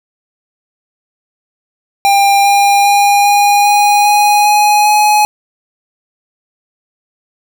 square tone with pitch steps, 798 / 804 / 810.1 / 816.2 / 822.3 / 828.5 / 834.8 / 841.1 Hz, G5 / G5 / G#5 / G#5 / G#5 / G#5 / G#5 / G#5, +31 / +44 / -43 / -30 / -17 / -4 / +9 / +22 cents, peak -7 dBFS, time 2.05-5.25 s, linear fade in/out 0 ms, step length 400 ms, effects none

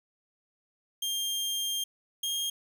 sawtooth tone pair in turn, 3200 / 3230 Hz, G7 / G#7, +35 / -49 cents, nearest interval unison, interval 16 cents, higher second, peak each -26 dBFS, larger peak neither, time 1.02-1.84 / 2.23-2.5 s, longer first, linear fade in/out 5 ms, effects none

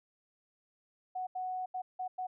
sine tone bursts at uneven times, 740 Hz, F#5, in tune, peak -34 dBFS, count 5, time 1.15-1.27 / 1.35-1.66 / 1.74-1.82 / 1.99-2.08 / 2.18-2.27 s, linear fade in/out 10 ms, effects none

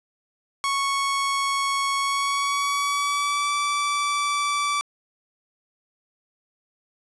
sawtooth tone with pitch glide, 1106 to 1159 Hz, C#6 to D6, -4 to -23 cents, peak -18 dBFS, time 0.64-4.81 s, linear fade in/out 0 ms, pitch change +81 cents, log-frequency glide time 1.99-3.52 s, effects resampled to 24000 Hz + 10-bit

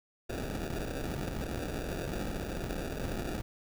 pink noise with sample-and-hold, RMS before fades -36 dBFS, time 0.29-3.42 s, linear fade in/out 10 ms, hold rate 1050 Hz, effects none

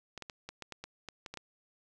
clicks, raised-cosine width 0.2 ms, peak -25 dBFS, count 11, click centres 0.177 / 0.223 / 0.298 / 0.49 / 0.623 / 0.723 / 0.84 / 1.087 / 1.262 / 1.34 / 1.373 s, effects none

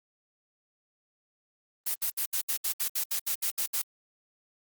blue noise bursts, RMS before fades -29 dBFS, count 13, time 1.86-3.82 s, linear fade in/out 10 ms, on 88 ms, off 68 ms, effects Opus 32 kbps

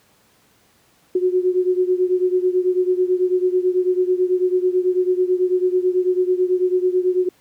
sine beating tone pair, 363.1 / 372.2 Hz, F#4 / F#4, -33 / +10 cents, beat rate 9.1 Hz, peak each -17 / -20 dBFS, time 1.15-7.29 s, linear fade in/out 5 ms, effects pink hiss -57 dBFS RMS until 7.4 s + high-pass 100 Hz 12 dB/octave

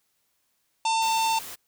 harmonic tone, 897 Hz, A5, 33 cents sharp, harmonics 1 / 3 / 4 / 5 / 6 / 7 / 8 / 9 / 10, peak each -22 / -32 / -34 / -36 / -38 / -39 / -40 / -41 / -42 dBFS, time 0.85-1.39 s, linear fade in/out 5 ms
white noise, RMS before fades -39 dBFS, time 1.01-1.56 s, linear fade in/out 20 ms
effects white hiss -72 dBFS RMS until 1.67 s

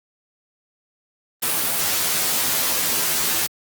white noise with comb filter, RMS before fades -21 dBFS, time 1.42-3.47 s, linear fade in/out 10 ms, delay 12 ms, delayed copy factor +0.85, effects high-pass 100 Hz 12 dB/octave + Opus 32 kbps

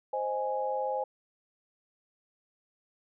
sine chord, Ab major, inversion first, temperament equal, 523.3 / 622.3 / 830.6 Hz, C5 / Eb5 / Ab5, 0 / 0 / 0 cents, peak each -32 / -37 / -32 dBFS, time 0.13-1.04 s, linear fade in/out 5 ms, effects none

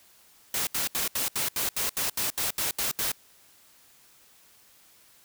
white noise bursts, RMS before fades -28 dBFS, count 13, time 0.54-3.118 s, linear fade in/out 2 ms, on 130 ms, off 74 ms, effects white hiss -58 dBFS RMS until 5.24 s

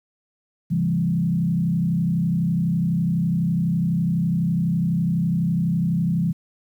sine tone with frequency modulation, 170 Hz, F3, 46 cents flat, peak -18 dBFS, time 0.7-6.33 s, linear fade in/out 20 ms, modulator 32 Hz, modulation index 1, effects 9-bit

